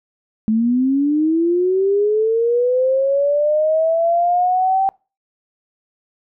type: linear sweep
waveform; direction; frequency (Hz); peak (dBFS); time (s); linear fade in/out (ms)
sine; up; 214.1 to 780; -13; 0.48-4.89; 0
effects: noise-tail reverb RT60 0.3 s tail -25 dB re dry